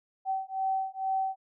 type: beating tone pair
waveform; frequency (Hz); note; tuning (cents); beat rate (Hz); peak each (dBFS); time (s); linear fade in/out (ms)
sine; 766 / 768.2; G5 / G5; -40 / -35; 2.2; -31; 0.25-1.36; 50
effects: none